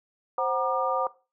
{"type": "tone cluster", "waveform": "sine", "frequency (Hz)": [525, 747, 947, 1202], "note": ["C5", "F#5", "A#5", "D6"], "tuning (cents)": [6, 16, 27, 40], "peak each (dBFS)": -29, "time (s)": [0.38, 1.07], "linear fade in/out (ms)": 2, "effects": ["noise-tail reverb RT60 0.3 s tail -18 dB re dry"]}